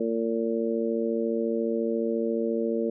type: harmonic tone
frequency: 114.3 Hz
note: A#2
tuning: 34 cents flat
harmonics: 2 / 3 / 4 / 5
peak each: -29 / -30 / -28 / -33 dBFS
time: 0-2.9 s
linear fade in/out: 5 ms
effects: none